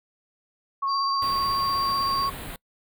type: tone with vibrato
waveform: sine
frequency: 1100 Hz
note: C#6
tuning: 14 cents flat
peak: -23 dBFS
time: 0.82-2.3 s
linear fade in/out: 10 ms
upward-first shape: sine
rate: 16 Hz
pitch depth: 20 cents each way
type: tone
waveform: sine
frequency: 4699 Hz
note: D8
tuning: in tune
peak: -29 dBFS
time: 0.87-2.3 s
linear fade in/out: 50 ms
type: band-stop noise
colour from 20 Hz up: pink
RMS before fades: -37 dBFS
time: 1.22-2.56 s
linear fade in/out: 2 ms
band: 4200 to 8200 Hz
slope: 48 dB/octave
effects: noise-tail reverb RT60 0.1 s tail -25 dB re dry